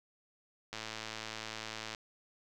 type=click train; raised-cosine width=0.2 ms; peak=-23 dBFS; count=135; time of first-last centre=0.73-1.948 s; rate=110 Hz; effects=none

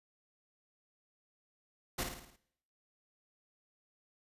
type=noise with echo; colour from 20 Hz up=pink; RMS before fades=-35 dBFS; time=1.98-2.04 s; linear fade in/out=10 ms; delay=54 ms; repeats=6; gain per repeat=-5 dB; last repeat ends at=2.364 s; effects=noise-tail reverb RT60 0.7 s tail -19 dB re dry + resampled to 32000 Hz

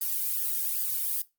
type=noise with flanger; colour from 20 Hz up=violet; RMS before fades=-29 dBFS; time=0.01-1.22 s; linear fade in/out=5 ms; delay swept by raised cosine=0.61 to 1.36 ms; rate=2.5 Hz; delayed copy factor=+0.7; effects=noise-tail reverb RT60 0.2 s tail -18 dB re dry + Opus 32 kbps

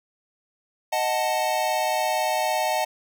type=chord; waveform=square; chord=D# diminished; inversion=none; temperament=equal; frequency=622.3 / 740 / 880 Hz; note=D#5 / F#5 / A5; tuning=0 / 0 / 0 cents; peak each=-27 dBFS; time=0.92-2.85 s; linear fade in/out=10 ms; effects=none

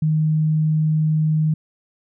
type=tone; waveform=sine; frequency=155.56 Hz; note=D#3; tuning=in tune; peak=-15 dBFS; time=0.02-1.54 s; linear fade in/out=5 ms; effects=none

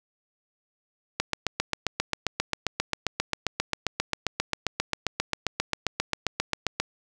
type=click train; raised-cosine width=0.2 ms; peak=-7 dBFS; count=43; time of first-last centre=1.2-6.8 s; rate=7.5 Hz; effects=none

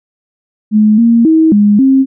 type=tone with pitch steps; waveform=sine; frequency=213.3 / 232.3 / 319.7 / 206.4 / 267.2 Hz; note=G#3 / A#3 / D#4 / G#3 / C4; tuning=+46 / -6 / +47 / -10 / +36 cents; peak=-4 dBFS; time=0.71-2.06 s; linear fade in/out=50 ms; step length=270 ms; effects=none

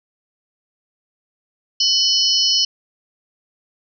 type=tone cluster; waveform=sine; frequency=2990 / 4367 / 5160 / 5350 / 5780 Hz; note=F#7 / C#8 / E8 / E8 / F#8; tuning=+17 / -27 / -38 / +25 / -41 cents; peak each=-19 / -20 / -19 / -21 / -25 dBFS; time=1.8-2.65 s; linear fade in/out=5 ms; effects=none

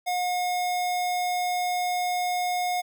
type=tone; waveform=square; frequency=720 Hz; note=F#5; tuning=47 cents flat; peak=-25 dBFS; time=0.06-2.82 s; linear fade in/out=20 ms; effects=none

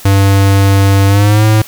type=tone with pitch glide; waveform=square; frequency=98.3 to 108.44 Hz; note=G2 to A2; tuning=+5 to -25 cents; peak=-6 dBFS; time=0.05-1.62 s; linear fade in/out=5 ms; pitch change=+170 cents; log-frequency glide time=1.07-1.45 s; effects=white hiss -33 dBFS RMS until 1.67 s

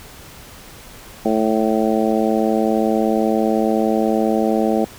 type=harmonic tone; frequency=110 Hz; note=A2; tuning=in tune; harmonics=2 / 3 / 4 / 5 / 6 / 7; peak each=-19 / -21 / -22 / -23 / -24 / -24 dBFS; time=1.25-4.85 s; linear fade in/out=5 ms; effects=pink hiss -40 dBFS RMS until 4.98 s

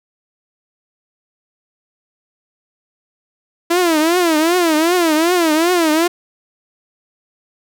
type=tone with vibrato; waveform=sawtooth; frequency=332.8 Hz; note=E4; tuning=17 cents sharp; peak=-8 dBFS; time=3.7-6.08 s; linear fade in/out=10 ms; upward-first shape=triangle; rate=2.6 Hz; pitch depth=180 cents each way; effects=none

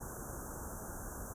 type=band-stop noise; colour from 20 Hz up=pink; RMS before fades=-44 dBFS; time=0-1.34 s; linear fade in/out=20 ms; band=1600 to 6000 Hz; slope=96 dB/octave; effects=resampled to 32000 Hz

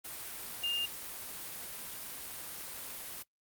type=tone in noise; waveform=sine; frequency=2811 Hz; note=F7; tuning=11 cents sharp; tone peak=-30 dBFS; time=0.63-0.86 s; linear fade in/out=10 ms; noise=white; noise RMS=-43 dBFS; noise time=0.04-3.23 s; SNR=+10 dB; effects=noise-tail reverb RT60 0.1 s tail -23 dB re dry + Opus 32 kbps

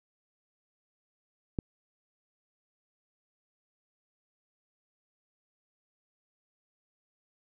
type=click; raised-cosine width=3 ms; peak=-17 dBFS; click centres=1.588 s; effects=none

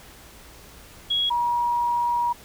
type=tone pair in turn; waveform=sine; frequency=3322 / 956.2 Hz; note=G#7 / A#5; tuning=0 / +44 cents; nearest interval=octave + minor seventh; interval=2156 cents; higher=first; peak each=-20 dBFS; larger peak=neither; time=1.1-1.3 / 1.3-2.33 s; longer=second; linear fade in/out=10 ms; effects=added 60 Hz sine -54 dBFS peak until 2.44 s + pink hiss -47 dBFS RMS until 2.44 s

